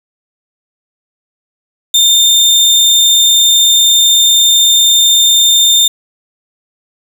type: tone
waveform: 30% pulse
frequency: 3614 Hz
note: A7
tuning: 46 cents sharp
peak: -3 dBFS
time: 1.94-5.88 s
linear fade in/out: 5 ms
effects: none